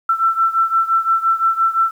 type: beating tone pair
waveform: sine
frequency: 1337 / 1342.8 Hz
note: E6 / E6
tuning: +24 / +32 cents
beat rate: 5.8 Hz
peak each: -15 / -18 dBFS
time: 0.09-1.91 s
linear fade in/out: 5 ms
effects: 8-bit